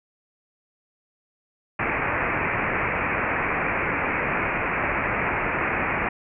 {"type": "low-pass noise", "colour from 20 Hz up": "white", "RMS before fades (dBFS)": -25, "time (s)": [1.79, 6.09], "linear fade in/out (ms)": 5, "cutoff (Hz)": 2500, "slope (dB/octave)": 96, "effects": []}